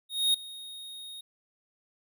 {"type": "tone with ADSR envelope", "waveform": "square", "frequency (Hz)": 3729, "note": "A#7", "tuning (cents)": 0, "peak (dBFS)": -21, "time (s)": [0.09, 1.21], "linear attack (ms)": 250, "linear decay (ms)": 6, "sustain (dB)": -20, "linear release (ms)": 6, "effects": []}